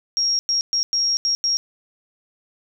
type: tone bursts at uneven times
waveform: sine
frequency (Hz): 5588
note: F8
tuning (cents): 0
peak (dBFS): -17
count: 6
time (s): 0.17-0.39 / 0.49-0.61 / 0.73-0.83 / 0.93-1.17 / 1.25-1.35 / 1.44-1.57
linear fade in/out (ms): 0
effects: none